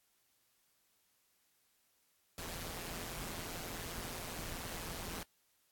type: noise with amplitude modulation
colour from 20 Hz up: pink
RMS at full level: -41 dBFS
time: 2.38-5.23 s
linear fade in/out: 2 ms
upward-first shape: sine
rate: 170 Hz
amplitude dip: 65%
effects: white hiss -75 dBFS RMS until 5.71 s + AAC 64 kbps